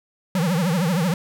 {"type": "tone with vibrato", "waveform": "square", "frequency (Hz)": 173.3, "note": "F3", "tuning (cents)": -13, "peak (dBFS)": -19, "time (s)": [0.35, 1.14], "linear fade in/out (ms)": 2, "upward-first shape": "triangle", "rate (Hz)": 13, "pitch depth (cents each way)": 240, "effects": []}